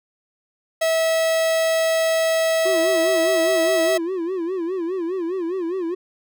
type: tone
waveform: 45% pulse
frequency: 649 Hz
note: E5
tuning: 27 cents flat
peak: -17 dBFS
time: 0.81-3.98 s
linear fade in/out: 10 ms
type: tone with vibrato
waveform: triangle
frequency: 354.6 Hz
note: F4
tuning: 26 cents sharp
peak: -20 dBFS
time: 2.65-5.95 s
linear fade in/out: 10 ms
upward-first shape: sine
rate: 4.9 Hz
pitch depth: 140 cents each way
effects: none